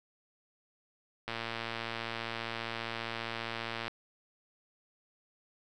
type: click train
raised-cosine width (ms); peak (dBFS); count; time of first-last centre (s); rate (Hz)
0.3; -20; 300; 1.28-3.88; 115
effects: none